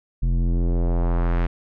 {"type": "tone with low-pass filter sweep", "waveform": "square", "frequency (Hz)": 43, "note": "F1", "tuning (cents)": -26, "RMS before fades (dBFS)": -20, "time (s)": [0.22, 1.47], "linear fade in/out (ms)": 10, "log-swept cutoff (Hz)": [150, 2200], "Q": 1.2, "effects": []}